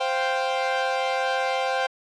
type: chord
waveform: sawtooth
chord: C suspended fourth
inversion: none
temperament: equal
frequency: 523.3 / 698.5 / 784 Hz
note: C5 / F5 / G5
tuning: 0 / 0 / 0 cents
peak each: -22 / -26 / -22 dBFS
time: 0-1.87 s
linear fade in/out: 10 ms
effects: low-pass 4000 Hz 12 dB/octave